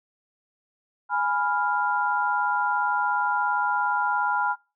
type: chord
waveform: sine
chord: F diminished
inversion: first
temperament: equal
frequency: 830.6 / 987.8 / 1396.9 Hz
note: Ab5 / Cb6 / F6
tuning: 0 / 0 / 0 cents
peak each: -26 dBFS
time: 1.09-4.56 s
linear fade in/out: 50 ms
effects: noise-tail reverb RT60 0.3 s tail -23 dB re dry